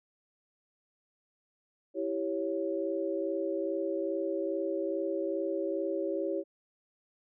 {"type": "chord", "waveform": "sine", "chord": "C# diminished", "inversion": "first", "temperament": "equal", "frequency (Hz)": [329.6, 392, 554.4], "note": ["E4", "G4", "C#5"], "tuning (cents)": [0, 0, 0], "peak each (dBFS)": -34, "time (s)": [1.94, 6.44], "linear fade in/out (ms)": 50, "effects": []}